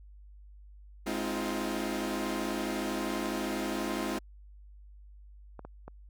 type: chord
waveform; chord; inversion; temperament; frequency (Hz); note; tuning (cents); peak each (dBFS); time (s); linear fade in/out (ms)
sawtooth; F minor seventh; first; equal with one note detuned; 207.7 / 261.6 / 316.9 / 349.2; Ab3 / C4 / Eb4 / F4; 0 / 0 / +32 / 0; -33; 1.06-4.19; 10
type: clicks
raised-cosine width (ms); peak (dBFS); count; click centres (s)
1; -29; 3; 5.593 / 5.65 / 5.88
effects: added 50 Hz sine -49 dBFS peak until 6.09 s